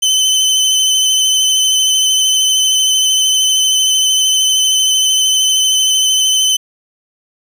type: tone with vibrato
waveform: 25% pulse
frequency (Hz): 3050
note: G7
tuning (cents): -48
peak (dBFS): -6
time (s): 0.02-6.57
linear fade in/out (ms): 10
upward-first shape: triangle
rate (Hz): 13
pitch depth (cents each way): 25
effects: none